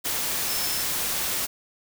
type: tone in noise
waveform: sine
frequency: 5274 Hz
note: E8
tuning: in tune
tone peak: -32 dBFS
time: 0.48-0.84 s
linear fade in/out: 20 ms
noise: white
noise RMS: -27 dBFS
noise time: 0.04-1.47 s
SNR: -8 dB
effects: none